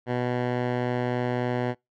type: tone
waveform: 10% pulse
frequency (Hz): 123.47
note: B2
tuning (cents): 0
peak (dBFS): -16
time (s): 0.06-1.75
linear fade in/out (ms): 50
effects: noise-tail reverb RT60 0.2 s tail -26 dB re dry + low-pass 2000 Hz 12 dB/octave